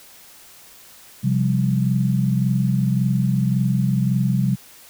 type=chord; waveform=sine; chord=C suspended fourth; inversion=none; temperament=just; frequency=130.81 / 174.42 / 196.22 Hz; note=C3 / F3 / G3; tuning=0 / -2 / +2 cents; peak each=-19 / -23 / -21 dBFS; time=1.23-4.56 s; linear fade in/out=20 ms; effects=white hiss -46 dBFS RMS until 4.89 s